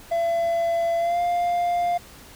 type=tone with pitch glide; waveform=triangle; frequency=675 to 700.4 Hz; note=E5 to F5; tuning=+41 to +5 cents; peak=-18 dBFS; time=0.11-1.98 s; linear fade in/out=10 ms; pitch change=+64 cents; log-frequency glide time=0.98-1.2 s; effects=pink hiss -46 dBFS RMS until 2.35 s